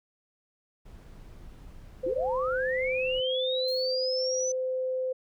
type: noise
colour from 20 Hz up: brown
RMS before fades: -47 dBFS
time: 0.85-3.21 s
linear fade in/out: 10 ms
type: tone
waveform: sine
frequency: 515 Hz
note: C5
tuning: 28 cents flat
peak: -27 dBFS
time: 2.03-5.13 s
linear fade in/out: 10 ms
type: linear sweep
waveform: sine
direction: up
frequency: 308.3 to 6100 Hz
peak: -30 dBFS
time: 2.06-4.52 s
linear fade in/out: 5 ms
type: noise with exponential decay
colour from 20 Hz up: violet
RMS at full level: -46 dBFS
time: 3.68-4.08 s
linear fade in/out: 0 ms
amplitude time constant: 86 ms
effects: none